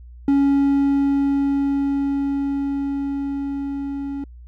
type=tone with level ramp; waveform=triangle; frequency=278.7 Hz; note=C#4; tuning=9 cents sharp; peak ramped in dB=-11 to -23 dBFS; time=0.28-4.24 s; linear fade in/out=2 ms; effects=added 60 Hz sine -38 dBFS peak until 4.47 s